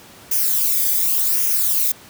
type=noise with flanger; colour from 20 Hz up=violet; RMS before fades=-18 dBFS; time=0.31-1.92 s; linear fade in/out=5 ms; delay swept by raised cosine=0.24 to 0.74 ms; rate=0.88 Hz; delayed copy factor=-0.6; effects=pink hiss -43 dBFS RMS until 2.09 s + high-pass 100 Hz 12 dB/octave